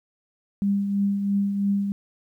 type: tone with tremolo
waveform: sine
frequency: 200 Hz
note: G3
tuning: 35 cents sharp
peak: -18 dBFS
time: 0.62-1.92 s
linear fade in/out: 0 ms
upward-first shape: triangle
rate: 3 Hz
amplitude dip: 50%
effects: 10-bit